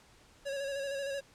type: tone with vibrato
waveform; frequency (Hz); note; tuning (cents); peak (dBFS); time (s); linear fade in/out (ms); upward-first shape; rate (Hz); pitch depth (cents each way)
square; 554.4; C#5; 0; -35; 0.45-1.21; 20; square; 13; 29
effects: pink hiss -61 dBFS RMS until 1.34 s + low-pass 9000 Hz 12 dB/octave